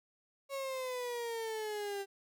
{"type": "exponential sweep", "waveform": "35% pulse", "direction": "down", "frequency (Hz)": [554.4, 392], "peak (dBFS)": -35, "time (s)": [0.49, 2.06], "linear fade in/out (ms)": 50, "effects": []}